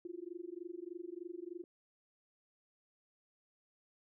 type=tone with amplitude modulation; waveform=sine; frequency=348.8 Hz; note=F4; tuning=2 cents flat; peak=-39 dBFS; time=0.05-1.64 s; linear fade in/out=2 ms; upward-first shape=sine; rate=23.3 Hz; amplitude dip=100%; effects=none